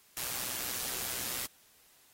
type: noise with amplitude modulation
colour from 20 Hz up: white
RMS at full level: -34 dBFS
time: 0.17-1.46 s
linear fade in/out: 0 ms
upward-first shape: sine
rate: 124 Hz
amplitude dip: 60%
effects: white hiss -63 dBFS RMS until 2.13 s + AAC 48 kbps